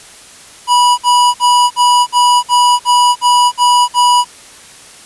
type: tone bursts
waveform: square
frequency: 977 Hz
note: B5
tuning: 19 cents flat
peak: -7 dBFS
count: 10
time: 0.67-4.247 s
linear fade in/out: 50 ms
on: 310 ms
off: 53 ms
effects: white hiss -37 dBFS RMS until 5.05 s + resampled to 24000 Hz